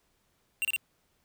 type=tone bursts; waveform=square; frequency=2759 Hz; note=F7; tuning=22 cents flat; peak=-27 dBFS; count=3; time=0.62-0.762 s; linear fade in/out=0 ms; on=28 ms; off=29 ms; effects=pink hiss -72 dBFS RMS until 1.24 s